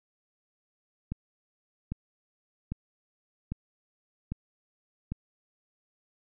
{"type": "click train", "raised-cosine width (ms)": 5, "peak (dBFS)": -20, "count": 6, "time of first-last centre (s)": [1.12, 5.12], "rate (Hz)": 1.25, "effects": []}